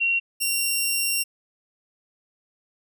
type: tone pair in turn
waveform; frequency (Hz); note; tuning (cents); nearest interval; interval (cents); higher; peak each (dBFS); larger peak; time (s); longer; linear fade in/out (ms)
sine / 10% pulse; 2743 / 2757; F7 / F7; -32 / -23; unison; 9; second; -19 / -13; second; 0-0.2 / 0.4-1.24; second; 20
effects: none